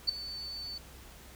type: tone with ADSR envelope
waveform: sine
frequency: 4504 Hz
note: C#8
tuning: 27 cents sharp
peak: -21 dBFS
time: 0.07-0.78 s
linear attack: 22 ms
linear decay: 5 ms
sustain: -17 dB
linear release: 4 ms
effects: added 64 Hz sine -53 dBFS peak until 1.35 s + pink hiss -53 dBFS RMS until 1.35 s